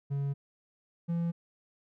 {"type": "tone pair in turn", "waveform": "triangle", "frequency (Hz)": [140, 169.4], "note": ["C#3", "E3"], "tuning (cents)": [18, 48], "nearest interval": "minor third", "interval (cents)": 330, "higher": "second", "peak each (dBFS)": [-27, -26], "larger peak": "second", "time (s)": [[0.1, 0.34], [1.08, 1.32]], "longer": "neither", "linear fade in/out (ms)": 20, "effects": []}